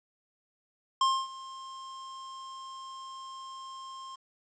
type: tone with ADSR envelope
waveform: square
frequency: 1061 Hz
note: C6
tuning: 24 cents sharp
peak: -22 dBFS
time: 1.01-4.16 s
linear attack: 3 ms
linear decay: 260 ms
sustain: -20 dB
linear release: 11 ms
effects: resampled to 16000 Hz + 10-bit